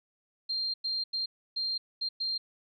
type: tone bursts at uneven times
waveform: sine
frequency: 4186 Hz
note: C8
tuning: in tune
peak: -29 dBFS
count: 6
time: 0.49-0.74 / 0.84-1.04 / 1.13-1.26 / 1.56-1.78 / 2.01-2.09 / 2.2-2.38 s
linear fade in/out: 10 ms
effects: none